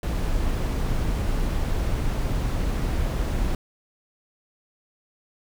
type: noise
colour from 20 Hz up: brown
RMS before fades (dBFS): -24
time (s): 0.03-3.55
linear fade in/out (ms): 2
effects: none